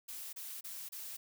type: noise bursts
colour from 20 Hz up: blue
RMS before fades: -45 dBFS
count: 4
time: 0.08-1.17 s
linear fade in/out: 10 ms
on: 250 ms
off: 30 ms
effects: none